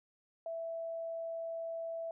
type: tone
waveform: sine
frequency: 661 Hz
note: E5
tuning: 5 cents sharp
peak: -37 dBFS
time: 0.46-2.11 s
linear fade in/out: 2 ms
effects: none